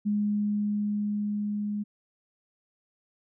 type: tone with level ramp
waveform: sine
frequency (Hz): 207.5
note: G#3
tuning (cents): -1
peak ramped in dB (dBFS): -23 to -28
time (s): 0.05-1.84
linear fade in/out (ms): 20
effects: none